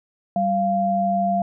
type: tone pair together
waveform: sine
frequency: 194.47 / 693 Hz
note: G3 / F5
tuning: -14 / -14 cents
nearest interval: octave + minor seventh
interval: 2200 cents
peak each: -23 / -19 dBFS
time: 0.36-1.42 s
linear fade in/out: 2 ms
effects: none